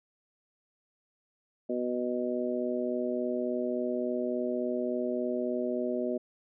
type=harmonic tone; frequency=123.5 Hz; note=B2; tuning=in tune; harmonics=2 / 3 / 4 / 5; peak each=-33 / -33 / -37 / -34 dBFS; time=1.69-6.18 s; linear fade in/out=10 ms; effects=none